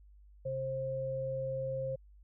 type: tone pair together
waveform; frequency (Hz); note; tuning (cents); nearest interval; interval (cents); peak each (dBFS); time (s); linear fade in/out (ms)
sine; 132.6 / 531; C3 / C5; +23 / +25; 2 octaves; 2402; -40 / -34; 0.45-1.96; 10
effects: added 50 Hz sine -55 dBFS peak until 2.23 s